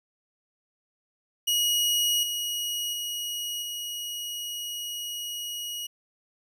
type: tone with level steps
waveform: sawtooth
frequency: 2900 Hz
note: F#7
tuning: 35 cents flat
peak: -19 / -25 / -27 / -29 dBFS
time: 1.47-5.87 s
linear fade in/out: 10 ms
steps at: 2.23 / 2.93 / 3.62 s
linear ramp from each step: 2 ms
effects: none